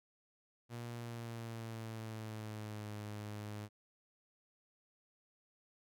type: tone with pitch glide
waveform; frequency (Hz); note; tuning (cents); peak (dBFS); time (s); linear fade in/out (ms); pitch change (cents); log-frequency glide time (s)
sawtooth; 118.6 to 105.05; A#2 to G#2; +30 to +20; -39; 0.69-3.69; 50; -210; 0.93-2.95
effects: none